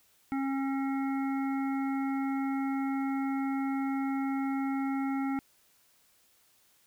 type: harmonic tone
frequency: 271.4 Hz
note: C#4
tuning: 36 cents flat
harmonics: 1 / 3 / 5 / 7 / 8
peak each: -29 / -38 / -42 / -49 / -46 dBFS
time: 0.32-5.39 s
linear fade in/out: 0 ms
effects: white hiss -66 dBFS RMS until 6.86 s